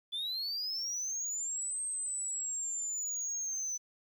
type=linear two-way sweep; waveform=sine; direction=up then down; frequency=3447 to 8372 to 6020 Hz; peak=-31 dBFS; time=0.12-3.78 s; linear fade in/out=20 ms; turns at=1.82 s; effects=tanh soft clip ceiling -33 dBFS + 11-bit